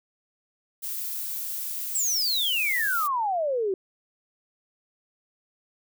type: noise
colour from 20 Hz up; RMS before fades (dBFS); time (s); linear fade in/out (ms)
violet; -32; 0.82-3.08; 20
type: exponential sweep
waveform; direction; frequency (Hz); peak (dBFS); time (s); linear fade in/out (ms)
sine; down; 7902 to 367.2; -23; 1.95-3.74; 2
effects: none